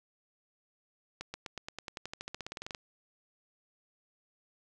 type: accelerating click train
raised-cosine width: 0.2 ms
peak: -22 dBFS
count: 21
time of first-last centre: 1.21-2.748 s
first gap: 130 ms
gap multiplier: 0.94
effects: none